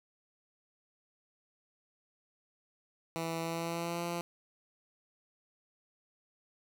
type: tone with pitch glide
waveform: 10% pulse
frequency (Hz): 164.81 to 171.71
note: E3 to F3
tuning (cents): 0 to -29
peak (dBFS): -26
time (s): 3.16-4.21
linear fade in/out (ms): 0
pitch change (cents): +71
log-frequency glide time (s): 3.4-4.04
effects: none